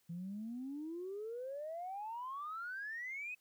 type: exponential sweep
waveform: sine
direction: up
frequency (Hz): 164.81 to 2565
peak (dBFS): -40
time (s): 0.09-3.35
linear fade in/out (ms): 10
effects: tanh soft clip ceiling -36 dBFS + white hiss -75 dBFS RMS until 3.4 s